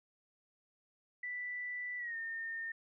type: tone with pitch glide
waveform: sine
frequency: 1975.5 to 1822 Hz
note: B6 to A#6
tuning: 0 to -40 cents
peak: -38 dBFS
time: 1.23-2.72 s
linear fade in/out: 5 ms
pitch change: -140 cents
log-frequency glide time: 1.98-2.16 s
effects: none